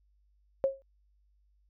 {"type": "tone with exponential decay", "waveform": "sine", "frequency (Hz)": 541, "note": "C#5", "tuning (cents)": -42, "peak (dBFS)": -20, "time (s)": [0.64, 0.82], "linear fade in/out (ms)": 0, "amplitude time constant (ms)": 38, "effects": ["added 50 Hz sine -65 dBFS peak until 1.69 s"]}